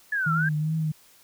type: exponential two-way sweep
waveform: sine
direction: down then up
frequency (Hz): 1737 to 1318.5 to 1637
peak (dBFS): -23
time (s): 0.12-0.49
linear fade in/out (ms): 5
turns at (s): 0.33
type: tone with vibrato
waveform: sine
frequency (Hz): 155.56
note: D#3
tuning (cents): 0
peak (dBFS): -23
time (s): 0.26-0.92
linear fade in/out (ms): 10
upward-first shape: triangle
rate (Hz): 2.5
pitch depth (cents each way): 58
effects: white hiss -56 dBFS RMS until 1.23 s